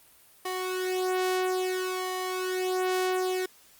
sawtooth tone with flanger, 370 Hz, F#4, in tune, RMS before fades -29 dBFS, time 0.45-3.46 s, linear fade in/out 5 ms, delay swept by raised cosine 1.7 to 2.7 ms, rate 0.59 Hz, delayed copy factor +0.75, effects white hiss -57 dBFS RMS until 3.79 s + Opus 32 kbps

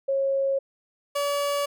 sine / 30% pulse tone pair in turn, 545 / 571.5 Hz, C#5 / D5, -29 / -47 cents, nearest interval minor second, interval 82 cents, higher second, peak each -21 dBFS, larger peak neither, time 0.08-0.59 / 1.15-1.66 s, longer neither, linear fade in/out 10 ms, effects none

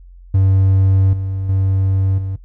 triangle tone with level steps, 96 Hz, G2, 36 cents flat, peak -8 / -17 / -11 / -18 dBFS, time 0.34-2.36 s, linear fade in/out 5 ms, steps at 1.13 / 1.49 / 2.18 s, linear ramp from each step 2 ms, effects noise-tail reverb RT60 0.1 s tail -17 dB re dry + added 44 Hz sine -37 dBFS peak until 2.44 s

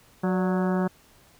harmonic tone with a mistuned harmonic, 184 Hz, F#3, 9 cents flat, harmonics 1 / 2 / 3 / 4 / 5 / 6 / 7 / 8 / 9, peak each -23 / -29 / -33 / -35 / -37 / -39 / -40 / -41 / -42 dBFS, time 0.23-0.88 s, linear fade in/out 10 ms, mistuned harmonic 3, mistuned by +64 cents, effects pink hiss -57 dBFS RMS until 1.39 s

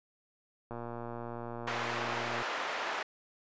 click train, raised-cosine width 1 ms, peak -27 dBFS, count 203, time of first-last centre 0.71-2.422 s, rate 118 Hz
white band-pass noise, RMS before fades -36 dBFS, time 1.67-3.03 s, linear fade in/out 5 ms, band 520 to 1700 Hz, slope 12 dB/octave
effects resampled to 16000 Hz

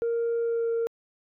sine tone with pitch glide, 465.6 to 461.1 Hz, A#4 to A#4, -2 to -19 cents, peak -22 dBFS, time 0.02-0.87 s, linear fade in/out 0 ms, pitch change -17 cents, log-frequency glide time 0.4-0.7 s, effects tanh soft clip ceiling -22 dBFS

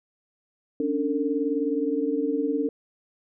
sine tone cluster, 276.2 / 295.6 / 453.3 Hz, C#4 / D4 / A#4, -6 / +11 / -48 cents, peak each -27 dBFS, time 0.8-2.69 s, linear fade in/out 2 ms, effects none

